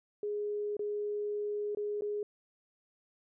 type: tone with dropouts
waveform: sine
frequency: 415.3 Hz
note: G#4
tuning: in tune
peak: -32 dBFS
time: 0.23-2.23 s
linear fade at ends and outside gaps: 2 ms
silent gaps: 0.768-0.793 / 1.749-1.771 / 2.01-2.02 s
effects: none